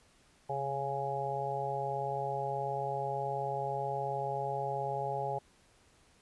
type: harmonic tone with a mistuned harmonic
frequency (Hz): 138.59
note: C#3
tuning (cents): 0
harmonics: 1 / 3 / 4 / 5 / 6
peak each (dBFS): -41 / -40 / -39 / -39 / -36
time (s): 0.49-5.39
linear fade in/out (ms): 10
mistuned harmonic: 1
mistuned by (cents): -32
effects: pink hiss -65 dBFS RMS until 6.21 s + resampled to 24000 Hz